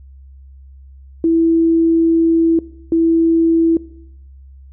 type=tone bursts at uneven times; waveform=sine; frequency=329.6 Hz; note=E4; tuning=in tune; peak=-10 dBFS; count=2; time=1.24-2.59 / 2.92-3.77 s; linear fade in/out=2 ms; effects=noise-tail reverb RT60 0.8 s tail -20 dB re dry + added 67 Hz sine -37 dBFS peak until 4.72 s